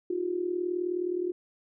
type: tone with amplitude modulation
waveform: sine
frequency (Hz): 356.7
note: F4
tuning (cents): +37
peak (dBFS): -24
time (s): 0.1-1.32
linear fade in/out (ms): 5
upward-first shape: sine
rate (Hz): 39.4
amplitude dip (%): 75
effects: none